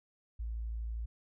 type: tone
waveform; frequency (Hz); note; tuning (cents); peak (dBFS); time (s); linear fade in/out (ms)
sine; 56.3; A1; +40; -35; 0.39-1.06; 10
effects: none